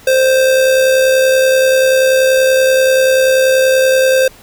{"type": "tone with amplitude modulation", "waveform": "square", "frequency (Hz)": 523.3, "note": "C5", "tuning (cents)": 0, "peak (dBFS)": -7, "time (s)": [0.07, 4.28], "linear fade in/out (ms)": 5, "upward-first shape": "sine", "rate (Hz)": 70.4, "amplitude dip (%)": 35, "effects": ["pink hiss -41 dBFS RMS until 4.42 s"]}